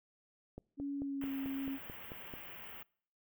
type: click train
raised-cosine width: 2 ms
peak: -32 dBFS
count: 9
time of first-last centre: 0.58-2.338 s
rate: 4.55 Hz
type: tone with pitch glide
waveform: sine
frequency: 281.4 to 271.2 Hz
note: C#4 to C#4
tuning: +26 to -38 cents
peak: -36 dBFS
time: 0.77-1.79 s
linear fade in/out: 50 ms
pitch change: -64 cents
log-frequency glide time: 0.95-1.38 s
type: band-stop noise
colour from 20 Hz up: white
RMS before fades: -49 dBFS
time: 1.21-2.83 s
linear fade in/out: 5 ms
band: 3200 to 15000 Hz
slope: 96 dB/octave
effects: noise-tail reverb RT60 0.6 s tail -26 dB re dry